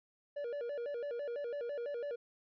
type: tone with vibrato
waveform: triangle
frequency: 523.3 Hz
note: C5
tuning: in tune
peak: -35 dBFS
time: 0.36-2.16 s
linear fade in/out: 10 ms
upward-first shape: square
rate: 6 Hz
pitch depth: 170 cents each way
effects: resampled to 11025 Hz